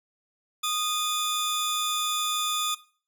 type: tone pair together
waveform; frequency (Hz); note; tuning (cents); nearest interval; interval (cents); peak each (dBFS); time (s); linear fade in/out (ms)
sawtooth; 1235 / 3493; D#6 / A7; -13 / -13; octave + tritone; 1800; -25; 0.63-2.75; 10
effects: noise-tail reverb RT60 0.4 s tail -17 dB re dry

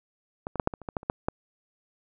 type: clicks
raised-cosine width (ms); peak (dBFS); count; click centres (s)
1; -18 / -20 / -8 / -8 / -21 / -29 / -19 / -14 / -29 / -10 / -11; 11; 0.469 / 0.557 / 0.598 / 0.674 / 0.738 / 0.817 / 0.888 / 0.968 / 1.031 / 1.099 / 1.285
effects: none

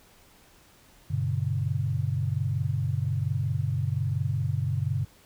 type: tone cluster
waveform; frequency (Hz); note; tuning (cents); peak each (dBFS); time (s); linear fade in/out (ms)
sine; 97.5 / 121.9 / 143.1; G2 / B2 / D3; -9 / -22 / -45; -29; 1.1-5.05; 10
effects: pink hiss -57 dBFS RMS until 5.25 s

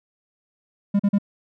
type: tone bursts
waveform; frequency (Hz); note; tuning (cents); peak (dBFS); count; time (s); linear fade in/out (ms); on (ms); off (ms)
triangle; 201.3; G3; +46; -13; 3; 0.94-1.185; 10; 55; 40
effects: none

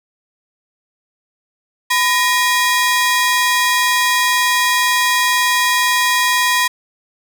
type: ring-modulated tone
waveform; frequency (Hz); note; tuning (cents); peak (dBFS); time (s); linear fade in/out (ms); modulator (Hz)
sawtooth; 1440; F#6; -47; -6; 1.9-6.68; 10; 439
effects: none

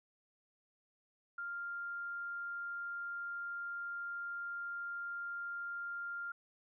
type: tone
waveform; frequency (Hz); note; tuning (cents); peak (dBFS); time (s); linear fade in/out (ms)
sine; 1396.9; F6; 0; -39; 1.38-6.32; 5
effects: none

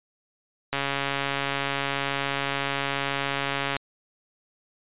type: click train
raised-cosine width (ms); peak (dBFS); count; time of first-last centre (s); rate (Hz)
0.3; -10; 423; 0.73-3.766; 139
effects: resampled to 8000 Hz

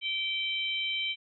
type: harmonic tone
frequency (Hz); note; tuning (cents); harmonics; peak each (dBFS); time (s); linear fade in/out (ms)
776; G5; -18; 3 / 4 / 5; -33 / -31 / -40; 0.01-1.16; 50
effects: none

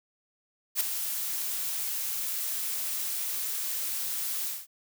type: noise with ADSR envelope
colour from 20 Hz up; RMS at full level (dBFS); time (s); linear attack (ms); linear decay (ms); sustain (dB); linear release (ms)
blue; -24; 0.75-4.67; 57; 4; -8; 200
effects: none

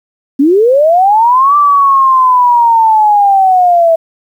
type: linear two-way sweep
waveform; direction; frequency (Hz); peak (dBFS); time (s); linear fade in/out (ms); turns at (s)
sine; up then down; 261.2 to 1174.7 to 649; -4; 0.39-3.96; 10; 1.56
effects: 7-bit

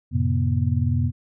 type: tone cluster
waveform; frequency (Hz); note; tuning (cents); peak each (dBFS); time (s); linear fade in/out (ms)
sine; 90.5 / 111.6 / 131 / 240.8; F#2 / A2 / C3 / B3; -38 / +25 / +2 / -44; -22 / -25 / -23 / -28; 0.11-1.12; 50
effects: none

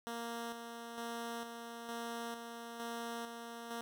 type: tone with tremolo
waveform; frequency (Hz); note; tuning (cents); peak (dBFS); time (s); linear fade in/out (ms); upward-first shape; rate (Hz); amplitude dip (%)
10% pulse; 233.1; A#3; 0; -32; 0.07-3.81; 0; square; 1.1; 45
effects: none

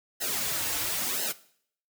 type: noise with flanger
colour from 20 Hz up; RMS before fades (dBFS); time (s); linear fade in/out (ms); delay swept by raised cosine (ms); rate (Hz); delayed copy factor
white; -30; 0.2-1.33; 20; 0.85 to 5.15; 0.97; -1
effects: noise-tail reverb RT60 0.6 s tail -18 dB re dry

